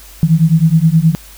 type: beating tone pair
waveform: sine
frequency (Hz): 156.9 / 166.4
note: D#3 / E3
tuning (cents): +15 / +17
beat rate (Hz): 9.5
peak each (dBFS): -10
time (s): 0.23-1.15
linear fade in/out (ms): 0
effects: added 50 Hz sine -38 dBFS peak until 1.37 s + white hiss -39 dBFS RMS until 1.37 s